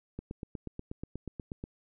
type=click train; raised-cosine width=3 ms; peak=-25 dBFS; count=13; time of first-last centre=0.19-1.639 s; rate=8.28 Hz; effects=none